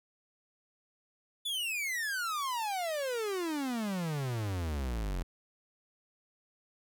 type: exponential sweep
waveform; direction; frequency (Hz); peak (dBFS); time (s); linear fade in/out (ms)
45% pulse; down; 3520 to 41.75; -32; 1.45-5.23; 10
effects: none